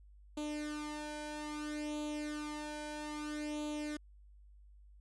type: tone with flanger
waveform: sawtooth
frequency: 300 Hz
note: D4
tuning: 37 cents sharp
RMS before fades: -41 dBFS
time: 0.37-3.97 s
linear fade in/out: 5 ms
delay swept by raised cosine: 0.28 to 1.28 ms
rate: 0.61 Hz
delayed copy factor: +0.75
effects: added 50 Hz sine -56 dBFS peak until 5 s + resampled to 24000 Hz